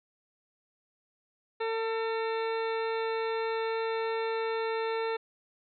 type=harmonic tone; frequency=449.8 Hz; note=A4; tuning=38 cents sharp; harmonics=1 / 2 / 3 / 4 / 5 / 6 / 8 / 9; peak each=-30 / -36 / -40 / -42 / -44 / -46 / -48 / -49 dBFS; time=1.6-5.17 s; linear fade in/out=10 ms; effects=none